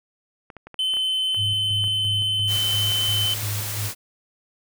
clicks, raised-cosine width 0.5 ms, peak -25 dBFS, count 10, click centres 0.502 / 0.567 / 0.67 / 0.743 / 0.938 / 0.969 / 1.346 / 1.841 / 2.754 / 2.92 s
triangle tone, 3059 Hz, G7, 43 cents flat, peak -19 dBFS, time 0.79-3.34 s, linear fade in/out 2 ms
sine tone with tremolo, 104.1 Hz, G#2, 5 cents sharp, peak -25 dBFS, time 1.36-3.91 s, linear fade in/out 50 ms, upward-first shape square, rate 2.9 Hz, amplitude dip 50%
white noise, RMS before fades -30 dBFS, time 2.47-3.95 s, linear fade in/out 50 ms
effects none

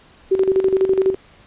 sine tone with tremolo, 381.5 Hz, G4, 47 cents flat, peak -11 dBFS, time 0.31-1.15 s, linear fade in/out 10 ms, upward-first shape square, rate 12 Hz, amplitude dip 65%, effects pink hiss -49 dBFS RMS until 1.46 s + resampled to 8000 Hz

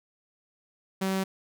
sawtooth tone, 191.1 Hz, G3, 44 cents flat, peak -22 dBFS, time 1.01-1.24 s, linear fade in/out 10 ms, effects none

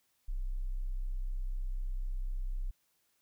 sine tone, 32 Hz, C1, 38 cents flat, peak -32 dBFS, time 0.28-2.71 s, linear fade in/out 10 ms, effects white hiss -75 dBFS RMS until 3.21 s

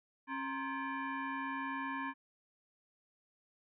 sine tone with frequency modulation, 392 Hz, G4, in tune, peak -36 dBFS, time 0.27-2.14 s, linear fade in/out 50 ms, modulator 663 Hz, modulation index 2.4, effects none

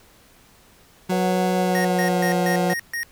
30% pulse tone with pitch glide, 183.6 to 176.83 Hz, F#3 to F3, -13 to +22 cents, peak -18 dBFS, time 1.09-2.74 s, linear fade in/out 10 ms, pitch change -65 cents, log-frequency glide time 1.55-2.31 s
sine chord, B suspended second, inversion none, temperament equal with one note detuned, 489.1 / 554.4 / 740 Hz, B4 / C#5 / F#5, -17 / 0 / 0 cents, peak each -27 / -27 / -25 dBFS, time 1.11-2.74 s, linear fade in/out 10 ms
square tone bursts, 1864.7 Hz, A#6, in tune, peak -25 dBFS, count 6, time 1.75-3.032 s, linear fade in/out 0 ms, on 97 ms, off 140 ms
effects pink hiss -53 dBFS RMS until 3.11 s

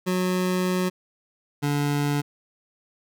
25% pulse tone pair in turn, 183 / 144.76 Hz, F#3 / D3, -19 / -25 cents, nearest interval major third, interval 406 cents, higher first, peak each -18 dBFS, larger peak neither, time 0.06-0.9 / 1.62-2.22 s, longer first, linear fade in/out 20 ms, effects none

